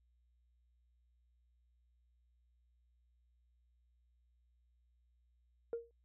sine tone with exponential decay, 466.2 Hz, A#4, in tune, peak -32 dBFS, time 5.73-5.91 s, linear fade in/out 1 ms, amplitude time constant 39 ms, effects tanh soft clip ceiling -32 dBFS + added 60 Hz sine -70 dBFS peak until 6.04 s

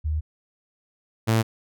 sine / sawtooth tone pair in turn, 77 / 111.98 Hz, D#2 / A2, -17 / +31 cents, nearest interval tritone, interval 648 cents, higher second, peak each -22 / -14 dBFS, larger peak second, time 0.04-0.21 / 1.27-1.43 s, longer first, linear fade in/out 20 ms, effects none

